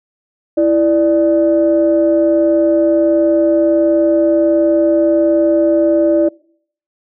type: tone pair together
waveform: sine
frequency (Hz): 330.8 / 590.6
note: E4 / D5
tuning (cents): +6 / +10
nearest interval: minor seventh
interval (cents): 1004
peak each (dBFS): -11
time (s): 0.57-6.29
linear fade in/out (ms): 10
effects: noise-tail reverb RT60 0.6 s tail -25 dB re dry + tanh soft clip ceiling -2 dBFS